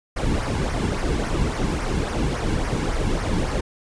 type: noise with flanger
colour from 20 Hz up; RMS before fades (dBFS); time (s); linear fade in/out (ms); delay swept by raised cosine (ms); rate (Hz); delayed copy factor
brown; -23; 0.16-3.61; 10; 0.25 to 1.65; 3.6; -0.6
effects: resampled to 22050 Hz